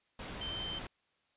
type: tone in noise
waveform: sine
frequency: 3108 Hz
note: G7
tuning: 16 cents flat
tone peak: -38 dBFS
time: 0.41-0.79 s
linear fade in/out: 5 ms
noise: pink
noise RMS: -43 dBFS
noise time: 0.19-0.87 s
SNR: +2 dB
effects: white hiss -75 dBFS RMS until 1.36 s + resampled to 8000 Hz